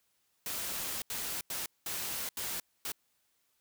white noise bursts at uneven times, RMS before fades -37 dBFS, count 6, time 0.46-1.02 / 1.1-1.41 / 1.5-1.66 / 1.86-2.29 / 2.37-2.6 / 2.85-2.92 s, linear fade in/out 2 ms, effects white hiss -75 dBFS RMS until 3.6 s

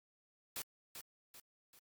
white noise with echo, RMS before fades -42 dBFS, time 0.56-0.62 s, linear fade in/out 2 ms, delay 390 ms, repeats 3, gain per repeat -7 dB, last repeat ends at 1.79 s, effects Opus 48 kbps

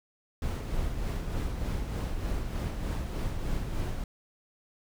brown noise with tremolo, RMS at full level -30 dBFS, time 0.42-4.04 s, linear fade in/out 2 ms, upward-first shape sine, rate 3.3 Hz, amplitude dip 40%, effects none

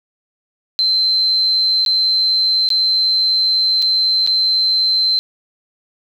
sine tone with dropouts, 4096 Hz, C8, 38 cents flat, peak -12 dBFS, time 0.79-5.19 s, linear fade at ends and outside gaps 0 ms, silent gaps 1.85-1.862 / 2.689-2.703 / 3.82-3.824 / 4.265-4.274 s, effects 7-bit

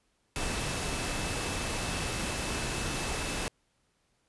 sine tone in noise, 2620 Hz, E7, 11 cents flat, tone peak -43 dBFS, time 0.36-3.48 s, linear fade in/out 0 ms, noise pink, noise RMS -33 dBFS, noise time 0.36-3.48 s, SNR -13 dB, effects pink hiss -73 dBFS RMS until 4.28 s + resampled to 24000 Hz

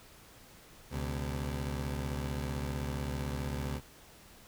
20% pulse tone pair together, 71.5 / 127.4 Hz, D2 / C3, -46 / -46 cents, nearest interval minor seventh, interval 1000 cents, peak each -30 / -35 dBFS, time 0.9-3.81 s, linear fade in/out 50 ms, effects pink hiss -56 dBFS RMS until 4.47 s

